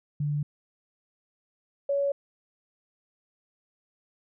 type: tone pair in turn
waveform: sine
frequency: 146.83 / 561.8 Hz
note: D3 / C#5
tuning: 0 / +23 cents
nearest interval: octave + major seventh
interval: 2323 cents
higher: second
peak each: -25 / -23 dBFS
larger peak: second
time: 0.2-0.43 / 1.89-2.12 s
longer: neither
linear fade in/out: 5 ms
effects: none